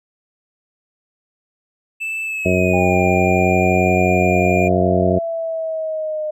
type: tone with pitch glide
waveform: triangle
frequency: 2637 to 2404 Hz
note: E7 to D7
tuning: 0 to +40 cents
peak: -20 dBFS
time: 2-4.69 s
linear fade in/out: 20 ms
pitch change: -160 cents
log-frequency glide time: 2.24-2.98 s
type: harmonic tone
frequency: 91.4 Hz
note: F#2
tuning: 21 cents flat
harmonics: 1 / 2 / 3 / 4 / 5 / 6 / 7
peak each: -21 / -19 / -25 / -20 / -24 / -24 / -20 dBFS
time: 2.45-5.19 s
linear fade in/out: 10 ms
type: linear sweep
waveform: sine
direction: down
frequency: 800 to 610 Hz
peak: -20 dBFS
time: 2.73-6.31 s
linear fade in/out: 10 ms
effects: none